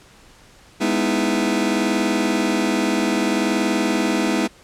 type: chord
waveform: sawtooth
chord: E major seventh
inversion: first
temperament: just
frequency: 206 / 247.2 / 309 / 329.6 Hz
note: G#3 / B3 / D#4 / E4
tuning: -14 / +2 / -12 / 0 cents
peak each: -19 dBFS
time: 0.8-4.48 s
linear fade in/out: 20 ms
effects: pink hiss -49 dBFS RMS until 4.63 s + low-pass 9000 Hz 12 dB/octave